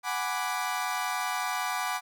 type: chord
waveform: 30% pulse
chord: G# half-diminished seventh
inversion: third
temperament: equal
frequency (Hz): 740 / 830.6 / 987.8 / 1174.7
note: F#5 / G#5 / B5 / D6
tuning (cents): 0 / 0 / 0 / 0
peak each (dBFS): -31 / -34 / -32 / -31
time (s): 0.03-2.01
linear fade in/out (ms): 50
effects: none